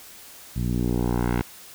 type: tone with low-pass filter sweep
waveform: 10% pulse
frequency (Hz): 60.1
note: B1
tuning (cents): -46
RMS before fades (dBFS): -24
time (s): 0.56-1.42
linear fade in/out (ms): 5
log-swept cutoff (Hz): 140 to 2600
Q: 1
effects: white hiss -45 dBFS RMS until 1.74 s